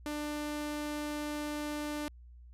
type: tone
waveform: sawtooth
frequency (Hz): 297.3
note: D4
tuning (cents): +21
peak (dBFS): -31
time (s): 0.06-2.08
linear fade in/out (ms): 0
effects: added 60 Hz sine -50 dBFS peak until 2.53 s + resampled to 32000 Hz